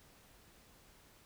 silence, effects pink hiss -63 dBFS RMS until 1.25 s

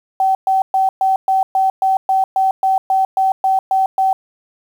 sine tone bursts, 766 Hz, G5, 40 cents flat, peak -11 dBFS, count 15, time 0.2-4.13 s, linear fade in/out 2 ms, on 150 ms, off 120 ms, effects 7-bit

